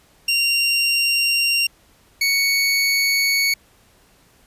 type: tone pair in turn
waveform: 25% pulse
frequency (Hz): 2769 / 2225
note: F7 / C#7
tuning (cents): -15 / +6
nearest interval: major third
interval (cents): 379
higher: first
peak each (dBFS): -12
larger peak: neither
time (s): 0.28-1.67 / 2.21-3.54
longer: first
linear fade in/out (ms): 5
effects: pink hiss -55 dBFS RMS until 4.46 s + resampled to 32000 Hz